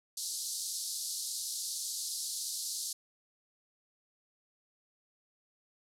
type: band-pass noise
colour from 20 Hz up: pink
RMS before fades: -38 dBFS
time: 0.17-2.93 s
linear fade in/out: 5 ms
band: 4100 to 12000 Hz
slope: 48 dB/octave
effects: none